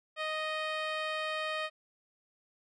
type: tone with low-pass filter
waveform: 10% pulse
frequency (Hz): 622.3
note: D#5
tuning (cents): 0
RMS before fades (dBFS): -35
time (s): 0.16-1.7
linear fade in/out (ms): 50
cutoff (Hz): 4300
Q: 0.59
effects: none